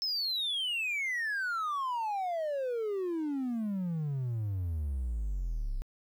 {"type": "exponential sweep", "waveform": "triangle", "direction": "down", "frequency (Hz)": [5300, 31.23], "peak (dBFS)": -28, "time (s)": [0.02, 5.82], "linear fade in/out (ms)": 0, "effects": ["tanh soft clip ceiling -24 dBFS", "11-bit"]}